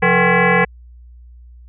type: tone with frequency modulation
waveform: sine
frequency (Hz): 753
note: F#5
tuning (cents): +30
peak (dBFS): -10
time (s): 0.02-0.65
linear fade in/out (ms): 10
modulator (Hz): 310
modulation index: 4.8
effects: added 60 Hz sine -38 dBFS peak until 1.68 s